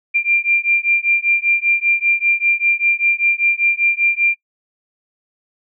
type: beating tone pair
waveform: sine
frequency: 2379 / 2384.1 Hz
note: D7 / D7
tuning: +22 / +25 cents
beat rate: 5.1 Hz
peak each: -16 dBFS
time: 0.14-4.35 s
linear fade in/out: 20 ms
effects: noise-tail reverb RT60 0.1 s tail -24 dB re dry